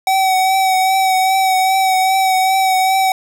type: tone with vibrato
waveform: square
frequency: 759 Hz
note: F#5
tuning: 44 cents sharp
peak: -12 dBFS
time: 0.07-3.12 s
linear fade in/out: 2 ms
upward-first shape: triangle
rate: 2.5 Hz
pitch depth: 27 cents each way
effects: none